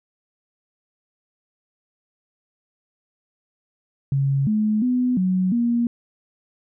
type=tone with pitch steps; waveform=sine; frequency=137.6 / 214 / 249.8 / 185.2 / 236.7 Hz; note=C#3 / A3 / B3 / F#3 / A#3; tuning=-12 / -48 / +20 / +2 / +27 cents; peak=-17 dBFS; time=4.12-5.87 s; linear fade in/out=2 ms; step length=350 ms; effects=none